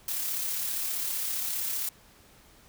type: noise with amplitude modulation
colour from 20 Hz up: blue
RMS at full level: -30 dBFS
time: 0.08-1.89 s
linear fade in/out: 2 ms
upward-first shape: sine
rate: 35.2 Hz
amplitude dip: 30%
effects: pink hiss -57 dBFS RMS until 2.68 s